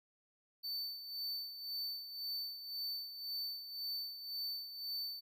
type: tone with tremolo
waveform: square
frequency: 4535 Hz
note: C#8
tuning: 39 cents sharp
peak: -38 dBFS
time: 0.63-5.21 s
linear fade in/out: 20 ms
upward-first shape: sine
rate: 1.9 Hz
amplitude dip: 65%
effects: none